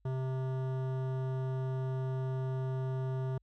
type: tone with hard clipping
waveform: sine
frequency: 130.81 Hz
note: C3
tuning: in tune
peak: -34 dBFS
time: 0.05-3.38 s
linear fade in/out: 5 ms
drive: 15 dB
effects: added 50 Hz sine -68 dBFS peak until 3.42 s